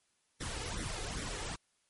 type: noise with flanger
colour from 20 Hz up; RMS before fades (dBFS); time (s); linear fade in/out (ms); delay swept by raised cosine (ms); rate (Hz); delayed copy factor
pink; -39; 0.4-1.56; 10; 0.52 to 2.42; 2.5; +0.65
effects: white hiss -75 dBFS RMS until 1.89 s + MP3 48 kbps